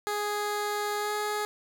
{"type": "tone with pitch glide", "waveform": "15% pulse", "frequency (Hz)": [415.3, 419.4], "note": ["G#4", "G#4"], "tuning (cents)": [0, 17], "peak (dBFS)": -22, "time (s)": [0.07, 1.45], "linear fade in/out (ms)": 0, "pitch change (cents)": 17, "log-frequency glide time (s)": [0.98, 1.12], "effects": []}